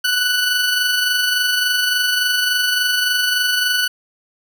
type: tone with amplitude modulation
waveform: 20% pulse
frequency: 1485 Hz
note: F#6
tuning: 6 cents sharp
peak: -9 dBFS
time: 0.04-3.88 s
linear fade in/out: 10 ms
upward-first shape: sine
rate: 23.5 Hz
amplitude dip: 35%
effects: none